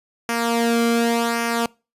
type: tone with flanger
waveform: sawtooth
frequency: 233.1 Hz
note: A#3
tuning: in tune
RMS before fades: -20 dBFS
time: 0.29-1.66 s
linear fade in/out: 0 ms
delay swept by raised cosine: 0.25 to 1.12 ms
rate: 0.88 Hz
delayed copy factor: -0.65
effects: noise-tail reverb RT60 0.3 s tail -25 dB re dry + resampled to 32000 Hz